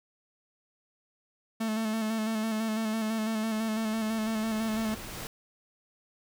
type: tone with vibrato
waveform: 45% pulse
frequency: 220 Hz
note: A3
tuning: in tune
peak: -28 dBFS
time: 1.6-4.95 s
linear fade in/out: 10 ms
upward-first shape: square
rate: 6 Hz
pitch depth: 28 cents each way
type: noise with exponential growth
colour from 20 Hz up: pink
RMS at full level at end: -38 dBFS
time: 2.37-5.27 s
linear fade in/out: 0 ms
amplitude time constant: 630 ms
effects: none